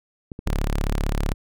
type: clicks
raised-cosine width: 3 ms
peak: -20 dBFS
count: 5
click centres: 0.318 / 0.391 / 0.483 / 0.528 / 0.919 s
type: tone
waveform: sawtooth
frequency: 35.53 Hz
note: C#1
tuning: 44 cents sharp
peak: -17 dBFS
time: 0.46-1.34 s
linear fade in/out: 10 ms
effects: none